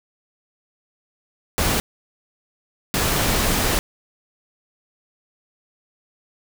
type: noise bursts at uneven times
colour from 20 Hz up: pink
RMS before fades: -20 dBFS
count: 2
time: 1.58-1.8 / 2.94-3.79 s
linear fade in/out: 0 ms
effects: none